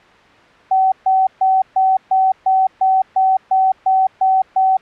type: tone bursts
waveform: sine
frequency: 761 Hz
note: F#5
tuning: 48 cents sharp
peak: -10 dBFS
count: 12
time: 0.71-4.77 s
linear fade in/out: 5 ms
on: 210 ms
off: 140 ms
effects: white hiss -45 dBFS RMS until 4.81 s + low-pass 2000 Hz 12 dB/octave